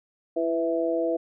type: tone cluster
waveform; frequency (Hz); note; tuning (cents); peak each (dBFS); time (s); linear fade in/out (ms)
sine; 333.6 / 496.9 / 658; E4 / B4 / E5; +21 / +11 / -3; -27; 0.36-1.17; 10
effects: none